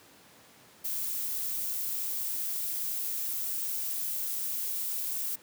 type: noise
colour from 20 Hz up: violet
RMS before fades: -33 dBFS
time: 0.84-5.36 s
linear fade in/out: 10 ms
effects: pink hiss -56 dBFS RMS until 5.42 s + high-pass 150 Hz 12 dB/octave